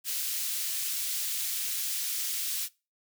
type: high-pass noise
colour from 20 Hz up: white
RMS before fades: -32 dBFS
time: 0.04-2.69 s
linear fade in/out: 50 ms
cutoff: 2800 Hz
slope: 12 dB/octave
effects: noise-tail reverb RT60 0.3 s tail -23 dB re dry